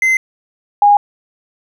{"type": "tone pair in turn", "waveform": ["triangle", "sine"], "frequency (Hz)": [2065, 819.5], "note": ["C7", "G#5"], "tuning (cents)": [-23, -23], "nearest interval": "octave + major third", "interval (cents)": 1600, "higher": "first", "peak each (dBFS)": [-8, -5], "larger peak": "second", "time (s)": [[0.02, 0.17], [0.82, 0.97]], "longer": "neither", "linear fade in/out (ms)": 2, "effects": []}